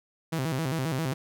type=tone with vibrato; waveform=sawtooth; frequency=145.8 Hz; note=D3; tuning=12 cents flat; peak=-23 dBFS; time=0.32-1.14 s; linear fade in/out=10 ms; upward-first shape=square; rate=7.5 Hz; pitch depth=190 cents each way; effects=none